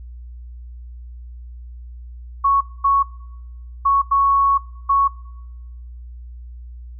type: tone bursts at uneven times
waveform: sine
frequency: 1108.7 Hz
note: C#6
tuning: in tune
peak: -12 dBFS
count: 5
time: 2.44-2.61 / 2.84-3.03 / 3.85-4.02 / 4.11-4.58 / 4.89-5.08 s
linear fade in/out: 10 ms
effects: noise-tail reverb RT60 1.0 s tail -22 dB re dry + added 60 Hz sine -33 dBFS peak until 6.99 s